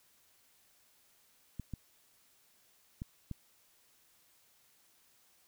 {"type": "clicks", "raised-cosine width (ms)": 5, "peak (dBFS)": -27, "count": 4, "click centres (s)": [1.597, 1.737, 3.019, 3.313], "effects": ["white hiss -68 dBFS RMS until 5.47 s"]}